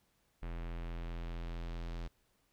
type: tone with low-pass filter sweep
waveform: square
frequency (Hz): 42.32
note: E1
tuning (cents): +46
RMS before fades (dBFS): -41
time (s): 0.42-2.08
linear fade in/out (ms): 10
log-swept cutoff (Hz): 2400 to 4600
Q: 1.2
effects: pink hiss -75 dBFS RMS until 2.52 s